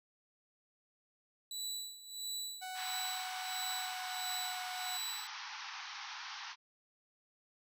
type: tone with tremolo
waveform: 25% pulse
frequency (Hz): 3951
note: B7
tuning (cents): 0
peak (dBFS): -34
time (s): 1.51-5.27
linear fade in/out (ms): 2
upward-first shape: sine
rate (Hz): 1.5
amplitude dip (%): 80
type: tone with pitch glide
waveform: sawtooth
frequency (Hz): 744 to 735.5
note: F#5 to F#5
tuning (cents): +9 to -11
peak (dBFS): -38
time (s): 2.61-4.98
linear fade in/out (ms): 20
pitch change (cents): -20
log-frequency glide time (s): 3.74-4.38
type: band-pass noise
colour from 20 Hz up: pink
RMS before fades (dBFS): -46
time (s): 2.74-6.56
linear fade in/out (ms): 50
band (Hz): 800 to 6000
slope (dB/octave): 96
effects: none